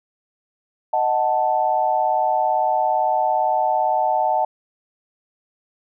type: chord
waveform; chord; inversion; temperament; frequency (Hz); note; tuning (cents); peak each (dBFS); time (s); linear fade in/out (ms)
sine; D# diminished; none; equal; 622.3 / 740 / 880; D#5 / F#5 / A5; 0 / 0 / 0; -23 / -20 / -20; 0.93-4.45; 5
effects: none